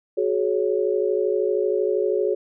sine chord, F# suspended second, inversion none, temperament equal with one note detuned, 370 / 422.8 / 554.4 Hz, F#4 / G#4 / C#5, 0 / +31 / 0 cents, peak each -23 / -22 / -26 dBFS, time 0.17-2.35 s, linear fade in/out 10 ms, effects none

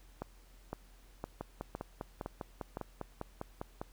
two click trains, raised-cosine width 1 ms, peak -24 / -24 dBFS, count 6 / 13, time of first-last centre 0.22-2.771 / 1.41-3.815 s, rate 1.96 / 4.99 Hz, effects added 43 Hz sine -57 dBFS peak until 3.92 s + pink hiss -65 dBFS RMS until 3.92 s

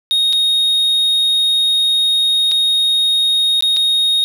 triangle tone with dropouts, 3729 Hz, A#7, in tune, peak -10 dBFS, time 0.11-4.24 s, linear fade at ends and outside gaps 0 ms, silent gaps 0.327-0.331 / 2.514-2.518 / 3.608-3.624 / 3.765-3.769 s, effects none

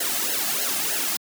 white noise with flanger, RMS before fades -25 dBFS, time 0-1.17 s, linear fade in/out 5 ms, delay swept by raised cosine 0.83 to 2.13 ms, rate 3.2 Hz, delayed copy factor -0.95, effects high-pass 200 Hz 12 dB/octave

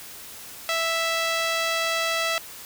sawtooth tone with band-pass filter, 659.3 Hz, E5, in tune, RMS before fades -25 dBFS, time 0.69-2.38 s, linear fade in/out 0 ms, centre 3100 Hz, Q 0.71, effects white hiss -41 dBFS RMS until 2.65 s

